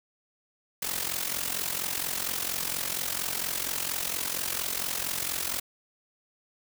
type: noise with amplitude modulation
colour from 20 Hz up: white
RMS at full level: -28 dBFS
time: 0.82-5.6 s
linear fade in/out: 5 ms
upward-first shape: sine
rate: 44.3 Hz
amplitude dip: 75%
effects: none